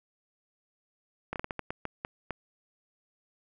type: slowing click train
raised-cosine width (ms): 0.5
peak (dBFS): -18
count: 10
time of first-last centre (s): 1.33-2.307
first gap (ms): 28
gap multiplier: 1.32
effects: none